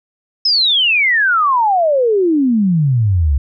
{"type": "exponential sweep", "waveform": "sine", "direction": "down", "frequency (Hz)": [5274, 65.41], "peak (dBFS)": -10, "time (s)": [0.45, 3.38], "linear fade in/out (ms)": 5, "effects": []}